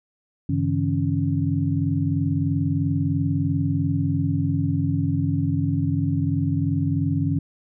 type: tone cluster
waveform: sine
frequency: 97.9 / 140.8 / 161 / 276.9 Hz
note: G2 / C#3 / E3 / C#4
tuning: -2 / +27 / -41 / -2 cents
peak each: -25 dBFS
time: 0.49-7.39 s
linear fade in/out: 5 ms
effects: none